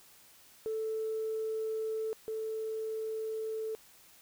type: tone pair in turn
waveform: sine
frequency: 440 / 440 Hz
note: A4 / A4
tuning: 0 / 0 cents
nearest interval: unison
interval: 0 cents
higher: neither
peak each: -31 / -33 dBFS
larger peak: first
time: 0.66-2.13 / 2.28-3.75 s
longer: neither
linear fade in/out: 0 ms
effects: tanh soft clip ceiling -27 dBFS + white hiss -59 dBFS RMS until 4.21 s